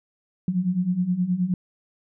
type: beating tone pair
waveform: sine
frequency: 174.61 / 184.11 Hz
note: F3 / F#3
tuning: 0 / -8 cents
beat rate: 9.5 Hz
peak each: -26 / -22 dBFS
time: 0.48-1.54 s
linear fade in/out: 2 ms
effects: none

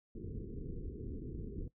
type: low-pass noise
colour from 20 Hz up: pink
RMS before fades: -43 dBFS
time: 0.15-1.68 s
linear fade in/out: 2 ms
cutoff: 460 Hz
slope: 96 dB/octave
effects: noise-tail reverb RT60 0.1 s tail -17 dB re dry

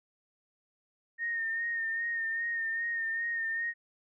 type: tone with vibrato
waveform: sine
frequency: 1837 Hz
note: A#6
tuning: 26 cents flat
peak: -30 dBFS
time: 1.18-3.74 s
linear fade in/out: 50 ms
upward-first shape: sine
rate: 2.5 Hz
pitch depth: 31 cents each way
effects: none

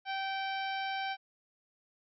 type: harmonic tone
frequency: 776 Hz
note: G5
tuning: 18 cents flat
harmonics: 1 / 2 / 3 / 4 / 5 / 6 / 7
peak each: -35 / -40 / -42 / -44 / -49 / -51 / -52 dBFS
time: 0.05-1.17 s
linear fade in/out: 50 ms
effects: none

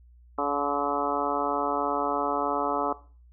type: harmonic tone with a mistuned harmonic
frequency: 143.1 Hz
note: D3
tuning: 45 cents flat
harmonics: 2 / 3 / 4 / 5 / 6 / 7 / 8 / 9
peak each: -33 / -33 / -33 / -33 / -33 / -33 / -33 / -33 dBFS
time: 0.38-2.93 s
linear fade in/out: 5 ms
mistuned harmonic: 7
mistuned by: +37 cents
effects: noise-tail reverb RT60 0.4 s tail -18 dB re dry + added 60 Hz sine -51 dBFS peak until 3.32 s

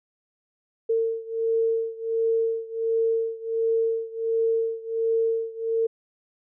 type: beating tone pair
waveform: sine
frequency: 452.8 / 454.2 Hz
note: A4 / A#4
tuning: +50 / -45 cents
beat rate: 1.4 Hz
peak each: -24 / -26 dBFS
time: 0.89-5.87 s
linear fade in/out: 10 ms
effects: none

